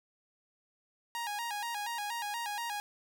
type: tone with vibrato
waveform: sawtooth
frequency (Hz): 880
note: A5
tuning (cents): 0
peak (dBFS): -31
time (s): 1.15-2.8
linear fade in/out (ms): 0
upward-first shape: square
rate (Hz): 4.2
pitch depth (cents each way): 110
effects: none